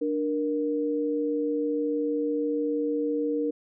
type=tone pair together; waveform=sine; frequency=295.6 / 469.3 Hz; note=D4 / A#4; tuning=+11 / +12 cents; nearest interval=minor sixth; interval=801 cents; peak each=-27 dBFS; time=0.01-3.51 s; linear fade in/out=10 ms; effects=none